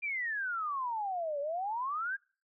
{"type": "exponential two-way sweep", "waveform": "sine", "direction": "down then up", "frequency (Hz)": [2420, 557, 1652], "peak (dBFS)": -32, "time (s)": [0.02, 2.17], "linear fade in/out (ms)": 20, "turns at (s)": 1.4, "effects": ["noise-tail reverb RT60 0.4 s tail -26 dB re dry"]}